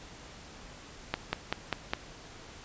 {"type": "slowing click train", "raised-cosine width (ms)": 0.3, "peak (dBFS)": -12, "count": 5, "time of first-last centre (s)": [1.14, 1.935], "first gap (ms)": 190, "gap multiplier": 1.03, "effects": ["pink hiss -49 dBFS RMS until 2.64 s", "resampled to 16000 Hz"]}